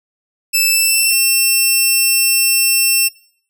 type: tone with pitch glide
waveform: 10% pulse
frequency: 2637 to 2700 Hz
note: E7 to E7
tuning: 0 to +41 cents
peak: -3 dBFS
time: 0.53-3.09 s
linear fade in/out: 20 ms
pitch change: +41 cents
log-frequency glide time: 0.7-1.15 s
effects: noise-tail reverb RT60 0.6 s tail -22 dB re dry